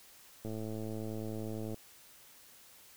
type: click train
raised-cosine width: 2 ms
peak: -28 dBFS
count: 142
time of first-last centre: 0.45-1.744 s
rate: 109 Hz
effects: white hiss -58 dBFS RMS until 2.96 s